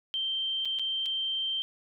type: tone with dropouts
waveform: sine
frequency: 3136 Hz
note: G7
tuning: in tune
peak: -28 dBFS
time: 0.14-1.62 s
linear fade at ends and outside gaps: 0 ms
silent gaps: 0.65-0.655 / 0.788-0.795 / 1.058-1.061 s
effects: none